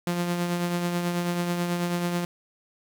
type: tone with tremolo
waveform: sawtooth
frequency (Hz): 174.61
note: F3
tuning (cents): 0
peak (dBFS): -19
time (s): 0.07-2.25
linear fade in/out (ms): 2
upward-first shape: triangle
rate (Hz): 9.2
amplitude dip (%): 45
effects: 8-bit